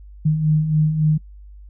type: beating tone pair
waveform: sine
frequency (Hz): 151.4 / 155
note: D#3 / D#3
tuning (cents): -47 / -6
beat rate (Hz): 3.6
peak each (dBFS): -23 / -15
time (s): 0.25-1.18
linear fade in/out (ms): 10
effects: noise-tail reverb RT60 0.1 s tail -26 dB re dry + added 50 Hz sine -38 dBFS peak until 1.69 s